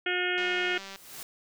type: harmonic tone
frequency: 360 Hz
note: F#4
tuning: 47 cents flat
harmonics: 1 / 2 / 4 / 5 / 6 / 7 / 8 / 9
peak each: -32 / -38 / -32 / -34 / -34 / -36 / -36 / -38 dBFS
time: 0.06-0.78 s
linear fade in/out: 5 ms
type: click train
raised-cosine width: 0.2 ms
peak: -25 dBFS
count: 114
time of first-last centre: 0.38-0.959 s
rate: 195 Hz
type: noise with exponential growth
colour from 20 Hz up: white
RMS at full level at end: -39 dBFS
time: 0.58-1.23 s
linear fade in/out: 2 ms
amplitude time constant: 140 ms
effects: none